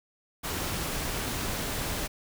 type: noise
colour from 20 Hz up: pink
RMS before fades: -32 dBFS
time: 0.43-2.08 s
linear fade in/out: 20 ms
effects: none